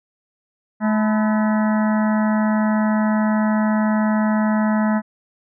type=harmonic tone with a mistuned harmonic; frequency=215.2 Hz; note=A3; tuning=38 cents flat; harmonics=1 / 3 / 4 / 5 / 6 / 7 / 8 / 9; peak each=-16 / -26 / -28 / -30 / -32 / -33 / -34 / -35 dBFS; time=0.8-5.02 s; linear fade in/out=50 ms; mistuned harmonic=5; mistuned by=-120 cents; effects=none